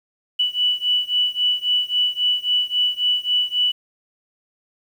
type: beating tone pair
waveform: sine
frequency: 2960 / 2963.7 Hz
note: F#7 / F#7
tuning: 0 / +2 cents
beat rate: 3.7 Hz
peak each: -20 / -21 dBFS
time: 0.39-3.72 s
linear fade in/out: 10 ms
effects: 8-bit